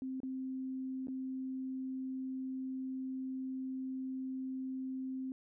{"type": "tone with dropouts", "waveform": "sine", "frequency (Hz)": 261.6, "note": "C4", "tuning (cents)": 0, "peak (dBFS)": -37, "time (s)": [0.02, 5.32], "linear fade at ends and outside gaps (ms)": 1, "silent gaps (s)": [[0.203, 0.232], [1.071, 1.083]], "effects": []}